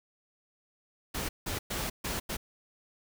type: noise bursts at uneven times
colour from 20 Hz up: pink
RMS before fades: -34 dBFS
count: 5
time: 1.14-1.29 / 1.46-1.59 / 1.7-1.9 / 2.04-2.2 / 2.29-2.37 s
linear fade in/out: 10 ms
effects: none